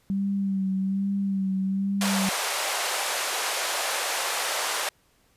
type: tone with vibrato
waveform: sine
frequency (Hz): 194.4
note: G3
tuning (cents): -14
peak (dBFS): -23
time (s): 0.1-2.29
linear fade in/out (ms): 0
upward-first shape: sine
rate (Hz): 1.2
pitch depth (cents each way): 35
type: band-pass noise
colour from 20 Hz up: pink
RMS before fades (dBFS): -28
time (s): 2.01-4.89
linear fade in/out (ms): 2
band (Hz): 550 to 12000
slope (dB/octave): 24
effects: pink hiss -64 dBFS RMS until 5.36 s + resampled to 32000 Hz